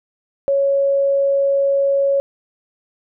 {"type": "tone", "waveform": "sine", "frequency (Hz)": 554.4, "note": "C#5", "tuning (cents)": 0, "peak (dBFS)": -13, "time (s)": [0.48, 2.2], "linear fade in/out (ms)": 0, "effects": []}